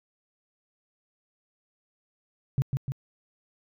sine tone with echo, 134.3 Hz, C3, 46 cents sharp, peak -19 dBFS, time 2.58-2.62 s, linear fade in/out 0 ms, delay 150 ms, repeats 2, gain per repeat -4 dB, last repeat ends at 2.92 s, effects tanh soft clip ceiling -15 dBFS

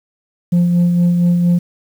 sine tone with tremolo, 174.61 Hz, F3, in tune, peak -6 dBFS, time 0.52-1.59 s, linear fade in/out 10 ms, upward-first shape sine, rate 4.3 Hz, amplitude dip 40%, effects tanh soft clip ceiling -8 dBFS + 7-bit

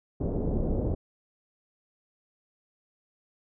pink low-pass noise, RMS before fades -28 dBFS, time 0.2-0.95 s, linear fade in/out 10 ms, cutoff 540 Hz, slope 24 dB/octave, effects none

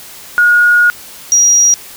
sine tone pair in turn, 1441 / 5737 Hz, F#6 / F8, -46 / +46 cents, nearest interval 2 octaves, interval 2392 cents, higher second, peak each -5 dBFS, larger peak neither, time 0.38-0.9 / 1.32-1.74 s, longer first, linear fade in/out 0 ms, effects white hiss -33 dBFS RMS until 1.96 s

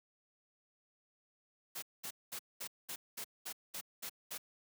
white noise bursts, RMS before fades -43 dBFS, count 10, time 1.75-4.38 s, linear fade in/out 10 ms, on 74 ms, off 210 ms, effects high-pass 150 Hz 12 dB/octave

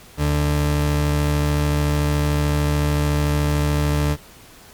40% pulse tone pair together, 73.6 / 147.2 Hz, D2 / D3, +4 / +4 cents, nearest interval octave, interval 1200 cents, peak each -19 / -20 dBFS, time 0.17-4.17 s, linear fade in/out 50 ms, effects pink hiss -45 dBFS RMS until 4.73 s + MP3 96 kbps

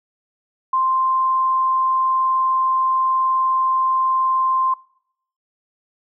sine tone, 1046.5 Hz, C6, in tune, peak -15 dBFS, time 0.73-4.74 s, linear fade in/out 5 ms, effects noise-tail reverb RT60 0.7 s tail -23 dB re dry

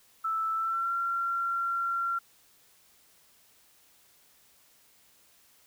sine tone with pitch glide, 1318.5 to 1371.3 Hz, E6 to F6, 0 to -32 cents, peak -27 dBFS, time 0.24-2.19 s, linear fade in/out 10 ms, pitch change +68 cents, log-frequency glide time 0.54-0.92 s, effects white hiss -62 dBFS RMS until 5.66 s

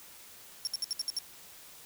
35% pulse tone bursts, 5500 Hz, F8, 27 cents flat, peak -27 dBFS, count 7, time 0.65-1.187 s, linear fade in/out 0 ms, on 21 ms, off 65 ms, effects white hiss -52 dBFS RMS until 1.85 s

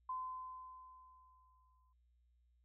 sine tone with exponential decay, 1026 Hz, C6, 34 cents flat, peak -38 dBFS, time 0.09-1.93 s, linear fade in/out 5 ms, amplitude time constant 400 ms, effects added 60 Hz sine -70 dBFS peak until 2.64 s

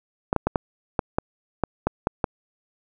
clicks, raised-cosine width 1 ms, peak -6 dBFS, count 10, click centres 0.329 / 0.363 / 0.47 / 0.558 / 0.992 / 1.185 / 1.637 / 1.87 / 2.071 / 2.242 s, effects none

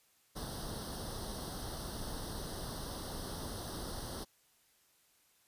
pink noise with comb filter, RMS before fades -42 dBFS, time 0.35-4.25 s, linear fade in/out 20 ms, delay 0.21 ms, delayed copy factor +0.95, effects white hiss -70 dBFS RMS until 5.47 s + resampled to 32000 Hz

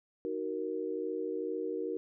sine chord, D# minor, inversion none, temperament just, 311.1 / 373.4 / 466.7 Hz, D#4 / F#4 / A#4, 0 / +16 / +2 cents, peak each -39 / -37 / -36 dBFS, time 0.25-1.97 s, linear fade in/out 0 ms, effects none

